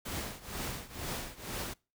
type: noise with tremolo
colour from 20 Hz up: pink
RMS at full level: -36 dBFS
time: 0.05-1.74 s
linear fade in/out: 10 ms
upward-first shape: triangle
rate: 2.1 Hz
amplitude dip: 90%
effects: noise-tail reverb RT60 0.3 s tail -24 dB re dry